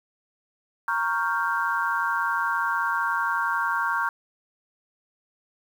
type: chord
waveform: sine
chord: G half-diminished seventh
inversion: first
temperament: equal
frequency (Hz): 932.3 / 1108.7 / 1396.9 / 1568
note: Bb5 / Db6 / F6 / G6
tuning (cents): 0 / 0 / 0 / 0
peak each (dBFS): -28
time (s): 0.88-4.09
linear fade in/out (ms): 2
effects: 8-bit